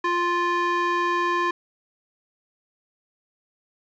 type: tone with band-pass filter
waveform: square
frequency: 349.2 Hz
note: F4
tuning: in tune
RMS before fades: -23 dBFS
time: 0.04-1.51 s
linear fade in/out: 5 ms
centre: 1300 Hz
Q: 1.7
effects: resampled to 16000 Hz + 9-bit